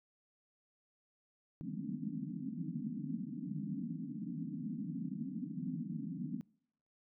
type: band-pass noise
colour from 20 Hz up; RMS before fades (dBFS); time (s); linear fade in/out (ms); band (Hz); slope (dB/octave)
pink; -41; 1.61-6.41; 0; 150 to 290; 96
effects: noise-tail reverb RT60 0.7 s tail -25 dB re dry